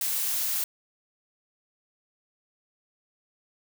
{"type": "noise", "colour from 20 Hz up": "blue", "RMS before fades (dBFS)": -28, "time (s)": [0.01, 0.64], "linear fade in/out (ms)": 2, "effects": []}